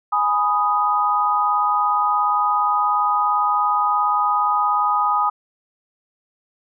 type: chord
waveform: sine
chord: G# minor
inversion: none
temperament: equal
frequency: 830.6 / 987.8 / 1244.5 Hz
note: G#5 / B5 / D#6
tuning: 0 / 0 / 0 cents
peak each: -21 / -23 / -18 dBFS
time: 0.12-5.3 s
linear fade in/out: 10 ms
effects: none